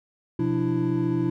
triangle tone cluster, 126.3 / 175.3 / 296.9 / 332.5 Hz, B2 / F3 / D4 / E4, +39 / +7 / +19 / +15 cents, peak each -26 / -27 / -26 / -23 dBFS, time 0.39-1.3 s, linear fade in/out 5 ms, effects none

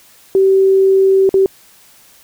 sine tone with dropouts, 385.2 Hz, G4, 30 cents flat, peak -7 dBFS, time 0.35-1.46 s, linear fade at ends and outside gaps 1 ms, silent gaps 1.292-1.341 s, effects white hiss -46 dBFS RMS until 2.23 s

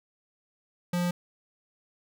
square tone, 176.1 Hz, F3, 15 cents sharp, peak -26 dBFS, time 0.93-1.11 s, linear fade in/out 5 ms, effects none

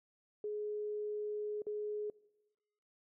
sine tone with dropouts, 420 Hz, G#4, 19 cents sharp, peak -36 dBFS, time 0.44-2.1 s, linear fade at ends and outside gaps 2 ms, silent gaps 1.62-1.667 s, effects noise-tail reverb RT60 1.0 s tail -22 dB re dry

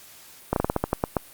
slowing click train, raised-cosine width 1 ms, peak -7 dBFS, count 10, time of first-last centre 0.53-1.168 s, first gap 32 ms, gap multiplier 1.19, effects white hiss -48 dBFS RMS until 1.33 s + Opus 48 kbps

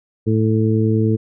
harmonic tone, 110 Hz, A2, in tune, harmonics 1 / 2 / 3 / 4, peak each -16 / -19 / -21 / -22 dBFS, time 0.26-1.17 s, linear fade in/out 20 ms, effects none

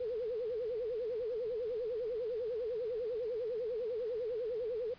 sine tone with vibrato, 463.6 Hz, A#4, 10 cents flat, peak -34 dBFS, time 0-4.94 s, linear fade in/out 5 ms, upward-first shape sine, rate 10 Hz, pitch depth 160 cents each way, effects pink hiss -59 dBFS RMS until 4.98 s + resampled to 11025 Hz

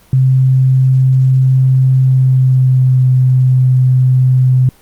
sine tone with pitch glide, 130.81 to 128.49 Hz, C3 to C3, 0 to -31 cents, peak -6 dBFS, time 0.13-4.69 s, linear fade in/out 2 ms, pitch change -31 cents, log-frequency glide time 1.97-3.09 s, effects pink hiss -46 dBFS RMS until 4.81 s + Opus 24 kbps

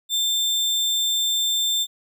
sine tone with sample-and-hold, 3570 Hz, A7, 24 cents sharp, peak -19 dBFS, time 0.09-1.87 s, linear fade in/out 50 ms, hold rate 11025 Hz, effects none

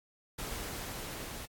pink noise with level ramp, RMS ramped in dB -39 to -43 dBFS, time 0.38-1.46 s, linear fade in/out 10 ms, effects AAC 64 kbps

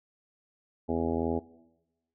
harmonic tone, 82.6 Hz, E2, 4 cents sharp, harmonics 1 / 2 / 3 / 4 / 5 / 6 / 7 / 8 / 9 / 10, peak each -37 / -41 / -31 / -35 / -33 / -37 / -40 / -39 / -43 / -40 dBFS, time 0.88-1.4 s, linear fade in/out 20 ms, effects noise-tail reverb RT60 1.0 s tail -19 dB re dry

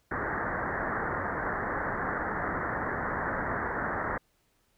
white low-pass noise, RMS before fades -32 dBFS, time 0.11-4.18 s, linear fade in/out 5 ms, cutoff 1900 Hz, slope 96 dB/octave, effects pink hiss -71 dBFS RMS until 4.77 s

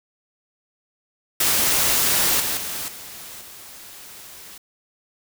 white noise with level steps, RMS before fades -19 / -24 / -29 / -38 / -41 dBFS, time 1.4-4.58 s, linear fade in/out 5 ms, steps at 2.4 / 2.57 / 2.88 / 3.41 s, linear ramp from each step 2 ms, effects none

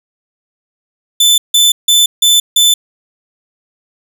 sawtooth tone bursts, 3520 Hz, A7, in tune, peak -3 dBFS, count 5, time 1.2-2.74 s, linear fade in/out 5 ms, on 180 ms, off 160 ms, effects none

